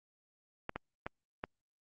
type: clicks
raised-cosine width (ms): 0.5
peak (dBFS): -22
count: 4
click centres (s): 0.694 / 0.76 / 1.065 / 1.439
effects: Opus 48 kbps